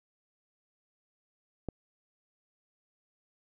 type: click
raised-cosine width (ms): 2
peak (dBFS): -21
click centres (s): 1.687
effects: none